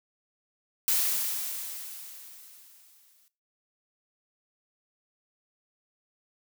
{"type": "noise with exponential decay", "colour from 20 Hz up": "blue", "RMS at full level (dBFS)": -24, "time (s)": [0.88, 3.28], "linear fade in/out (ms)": 0, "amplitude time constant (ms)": 520, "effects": ["noise-tail reverb RT60 0.3 s tail -17 dB re dry"]}